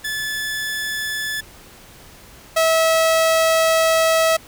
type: tone pair in turn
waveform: sawtooth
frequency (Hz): 1731 / 648.4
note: A6 / E5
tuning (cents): -29 / -29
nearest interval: octave + perfect fourth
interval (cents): 1700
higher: first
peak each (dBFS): -19 / -10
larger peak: second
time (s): 0.04-1.41 / 2.56-4.37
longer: second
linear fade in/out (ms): 10
effects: pink hiss -44 dBFS RMS until 4.47 s